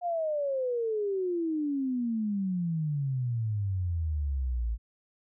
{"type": "exponential sweep", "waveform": "sine", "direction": "down", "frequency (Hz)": [717, 54], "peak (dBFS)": -27, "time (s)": [0.01, 4.78], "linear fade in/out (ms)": 50, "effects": []}